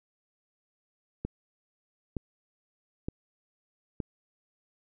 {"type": "click train", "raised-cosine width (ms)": 3, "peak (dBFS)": -19, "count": 4, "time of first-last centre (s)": [1.25, 4.002], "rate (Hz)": 1.09, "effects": []}